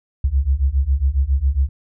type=beating tone pair; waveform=sine; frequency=64.4 / 71.7 Hz; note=C2 / D2; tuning=-27 / -41 cents; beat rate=7.3 Hz; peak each=-18 / -17 dBFS; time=0.24-1.69 s; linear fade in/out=5 ms; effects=none